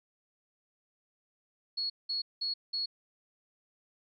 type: tone bursts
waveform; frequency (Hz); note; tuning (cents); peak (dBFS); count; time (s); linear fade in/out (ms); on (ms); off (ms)
sine; 4349; C#8; -34; -30; 4; 1.77-2.86; 10; 130; 190
effects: MP3 48 kbps